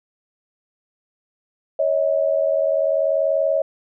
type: tone pair together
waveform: sine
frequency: 554.4 / 634.9 Hz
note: C#5 / D#5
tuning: 0 / +35 cents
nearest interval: major second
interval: 235 cents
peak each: -19 dBFS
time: 1.79-3.62 s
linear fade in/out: 5 ms
effects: none